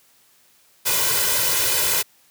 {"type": "noise with comb filter", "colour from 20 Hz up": "white", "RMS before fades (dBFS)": -20, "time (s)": [0.85, 2.03], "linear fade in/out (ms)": 20, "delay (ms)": 2, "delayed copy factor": 0.8, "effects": ["white hiss -57 dBFS RMS until 2.3 s", "high-pass 80 Hz 12 dB/octave"]}